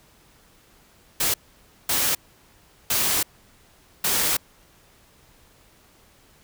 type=noise bursts at uneven times; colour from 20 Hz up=white; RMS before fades=-22 dBFS; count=4; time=1.2-1.34 / 1.89-2.15 / 2.9-3.23 / 4.04-4.37 s; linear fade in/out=5 ms; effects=pink hiss -56 dBFS RMS until 6.43 s